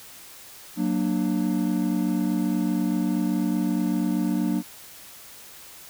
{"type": "chord", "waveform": "triangle", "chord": "Gb augmented", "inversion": "none", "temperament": "equal with one note detuned", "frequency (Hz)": [185, 233.1, 297.9], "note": ["Gb3", "Bb3", "D4"], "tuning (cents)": [0, 0, 25], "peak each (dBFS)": -24, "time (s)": [0.76, 4.63], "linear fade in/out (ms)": 50, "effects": ["white hiss -45 dBFS RMS until 5.89 s"]}